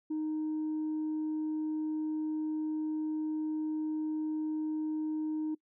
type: tone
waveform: sine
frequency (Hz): 309.9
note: D#4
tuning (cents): -7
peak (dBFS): -29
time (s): 0.1-5.55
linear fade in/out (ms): 10
effects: noise-tail reverb RT60 0.1 s tail -23 dB re dry + tanh soft clip ceiling -29 dBFS